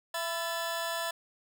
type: tone cluster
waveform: sawtooth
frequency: 668 / 1002 / 1737 Hz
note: E5 / B5 / A6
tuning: +23 / +25 / -23 cents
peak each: -31 / -33 / -33 dBFS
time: 0.14-1.11 s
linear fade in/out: 5 ms
effects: none